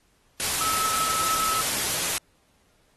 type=tone in noise; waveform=sine; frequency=1298 Hz; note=E6; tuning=27 cents flat; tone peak=-25 dBFS; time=0.61-1.61 s; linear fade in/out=0 ms; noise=white; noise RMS=-26 dBFS; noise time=0.4-2.18 s; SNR=-2 dB; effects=pink hiss -65 dBFS RMS until 2.96 s + AAC 32 kbps